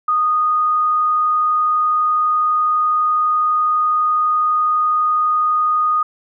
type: tone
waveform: sine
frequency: 1236 Hz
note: D#6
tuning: 12 cents flat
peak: -13 dBFS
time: 0.08-6.03 s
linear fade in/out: 5 ms
effects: none